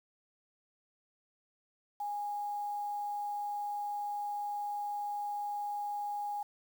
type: tone with quantisation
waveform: sine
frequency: 823 Hz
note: G#5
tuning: 16 cents flat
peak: -34 dBFS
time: 2-6.43 s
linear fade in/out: 5 ms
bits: 9
effects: none